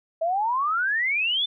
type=exponential sweep; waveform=sine; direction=up; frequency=636 to 3575 Hz; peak=-21 dBFS; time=0.21-1.46 s; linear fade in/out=10 ms; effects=none